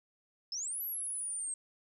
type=exponential two-way sweep; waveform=sine; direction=up then down; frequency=5100 to 11960 to 8300 Hz; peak=-35 dBFS; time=0.52-1.54 s; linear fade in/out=2 ms; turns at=0.82 s; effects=12-bit

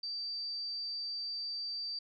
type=tone; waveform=sine; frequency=4651 Hz; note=D8; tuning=18 cents flat; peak=-36 dBFS; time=0.03-1.99 s; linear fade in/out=5 ms; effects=none

